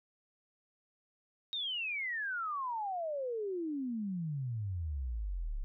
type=exponential sweep; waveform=sine; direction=down; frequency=3770 to 32.33 Hz; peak=-34 dBFS; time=1.53-5.64 s; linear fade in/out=0 ms; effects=none